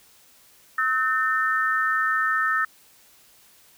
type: tone cluster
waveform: sine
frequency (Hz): 1291 / 1525 / 1800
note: E6 / G6 / A6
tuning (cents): -37 / -48 / +39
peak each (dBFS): -23 / -30 / -23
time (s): 0.78-2.65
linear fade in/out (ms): 5
effects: white hiss -55 dBFS RMS until 3.77 s